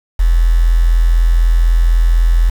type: tone with quantisation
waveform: sine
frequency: 42 Hz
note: E1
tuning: 33 cents sharp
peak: -7 dBFS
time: 0.19-2.5 s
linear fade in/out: 10 ms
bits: 5
effects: none